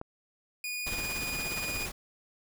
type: click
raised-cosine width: 1 ms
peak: -24 dBFS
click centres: 0.014 s
type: tone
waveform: sawtooth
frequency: 2456 Hz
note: D#7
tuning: 23 cents flat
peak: -30 dBFS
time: 0.64-1.86 s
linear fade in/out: 2 ms
type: noise with tremolo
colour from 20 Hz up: pink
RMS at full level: -36 dBFS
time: 0.86-1.92 s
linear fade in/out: 10 ms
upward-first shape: sine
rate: 17 Hz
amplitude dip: 50%
effects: none